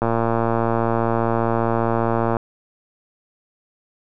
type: click train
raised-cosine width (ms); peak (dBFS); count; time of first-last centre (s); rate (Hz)
1; -6; 271; 0.02-2.368; 115
effects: none